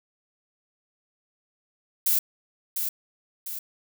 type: noise with echo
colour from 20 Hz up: violet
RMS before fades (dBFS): -22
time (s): 2.06-2.19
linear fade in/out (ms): 5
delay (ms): 700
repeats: 2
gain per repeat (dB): -6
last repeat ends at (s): 3.59
effects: none